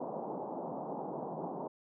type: band-pass noise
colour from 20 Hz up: white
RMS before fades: -40 dBFS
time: 0-1.68 s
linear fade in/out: 10 ms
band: 150 to 910 Hz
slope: 48 dB/octave
effects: none